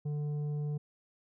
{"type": "tone with tanh clipping", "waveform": "sine", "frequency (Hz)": 147.9, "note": "D3", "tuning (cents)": 13, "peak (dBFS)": -33, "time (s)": [0.05, 0.78], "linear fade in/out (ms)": 10, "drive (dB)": 7, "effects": []}